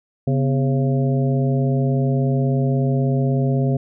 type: harmonic tone with a mistuned harmonic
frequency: 136.1 Hz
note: C#3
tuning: 31 cents flat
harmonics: 1 / 2 / 3 / 4 / 5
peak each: -17 / -23 / -27 / -29 / -31 dBFS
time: 0.27-3.77 s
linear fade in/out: 5 ms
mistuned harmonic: 2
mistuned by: -130 cents
effects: none